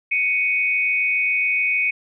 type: tone pair together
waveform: sine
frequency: 2227 / 2500 Hz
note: C#7 / D#7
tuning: +7 / +8 cents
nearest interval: major second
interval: 201 cents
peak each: -20 dBFS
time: 0.11-1.91 s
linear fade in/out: 10 ms
effects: none